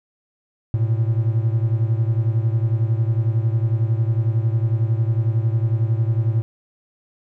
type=beating tone pair; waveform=triangle; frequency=110 / 121 Hz; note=A2 / B2; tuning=0 / -35 cents; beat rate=11 Hz; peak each=-16 / -20 dBFS; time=0.74-6.42 s; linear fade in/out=0 ms; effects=none